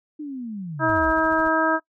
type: linear sweep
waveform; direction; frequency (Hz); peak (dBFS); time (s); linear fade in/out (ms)
sine; down; 308.7 to 45.89; -29; 0.19-1.13; 10
type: harmonic tone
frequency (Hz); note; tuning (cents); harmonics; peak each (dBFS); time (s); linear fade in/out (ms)
320; D#4; +49; 1 / 2 / 3 / 4 / 5; -24 / -24 / -24 / -24 / -24; 0.79-1.8; 50
type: noise with tremolo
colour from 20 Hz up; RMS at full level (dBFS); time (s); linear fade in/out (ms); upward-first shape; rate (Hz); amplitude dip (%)
brown; -38; 0.88-1.49; 10; triangle; 14; 85
effects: noise-tail reverb RT60 0.1 s tail -22 dB re dry